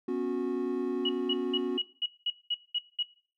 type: chord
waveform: triangle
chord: B suspended second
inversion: none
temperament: equal with one note detuned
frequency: 246.9 / 277.2 / 365.3 Hz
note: B3 / C#4 / F#4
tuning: 0 / 0 / -22 cents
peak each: -33 / -32 / -29 dBFS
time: 0.08-1.78 s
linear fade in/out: 5 ms
type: tone bursts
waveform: sine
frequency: 2912 Hz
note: F#7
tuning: 28 cents flat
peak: -27 dBFS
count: 9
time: 1.05-3.028 s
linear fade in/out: 5 ms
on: 42 ms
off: 200 ms
effects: noise-tail reverb RT60 0.4 s tail -17 dB re dry